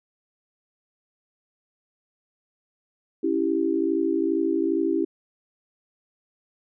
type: chord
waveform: sine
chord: C# diminished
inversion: none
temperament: equal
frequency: 277.2 / 329.6 / 392 Hz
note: C#4 / E4 / G4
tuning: 0 / 0 / 0 cents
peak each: -27 / -23 / -26 dBFS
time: 3.23-5.05 s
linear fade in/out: 10 ms
effects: none